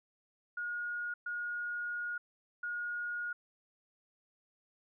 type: tone bursts at uneven times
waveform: sine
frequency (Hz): 1437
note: F6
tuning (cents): +49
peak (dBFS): -35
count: 3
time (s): 0.57-1.14 / 1.26-2.18 / 2.63-3.33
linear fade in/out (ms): 5
effects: none